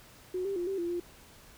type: tone with pitch steps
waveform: sine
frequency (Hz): 366.6 / 394.4 / 350.7 / 388.2 / 343.4 / 349.4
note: F#4 / G4 / F4 / G4 / F4 / F4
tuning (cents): -16 / +11 / +7 / -17 / -29 / +1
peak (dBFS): -30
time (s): 0.34-1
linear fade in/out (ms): 5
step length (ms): 110
effects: pink hiss -55 dBFS RMS until 1.57 s